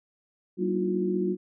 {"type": "tone cluster", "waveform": "sine", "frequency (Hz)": [190.8, 236.1, 307.8, 323.1, 358.2], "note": ["G3", "A#3", "D#4", "E4", "F4"], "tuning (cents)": [-47, 22, -19, -35, 44], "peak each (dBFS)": [-28, -36, -35, -36, -27], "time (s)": [0.57, 1.37], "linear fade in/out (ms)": 50, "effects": []}